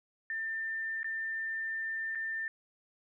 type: tone with dropouts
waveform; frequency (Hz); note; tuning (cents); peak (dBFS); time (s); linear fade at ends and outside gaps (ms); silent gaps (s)
sine; 1793; A6; +32; -33; 0.3-2.48; 1; 1.031-1.044 / 2.15-2.155
effects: none